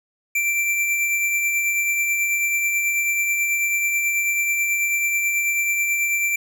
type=tone with tremolo; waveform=square; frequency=2349 Hz; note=D7; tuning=in tune; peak=-18 dBFS; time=0.35-6.36 s; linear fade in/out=5 ms; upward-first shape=triangle; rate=9.2 Hz; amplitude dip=35%; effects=none